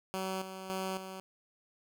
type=tone with tremolo; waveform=10% pulse; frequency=189.3 Hz; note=F#3; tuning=40 cents sharp; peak=-26 dBFS; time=0.14-1.2 s; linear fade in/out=0 ms; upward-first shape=square; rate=1.8 Hz; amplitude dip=60%; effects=none